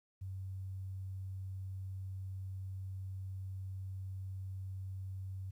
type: tone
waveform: sine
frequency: 95.1 Hz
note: F#2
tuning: 48 cents sharp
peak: -40 dBFS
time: 0.21-5.51 s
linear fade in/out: 10 ms
effects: 12-bit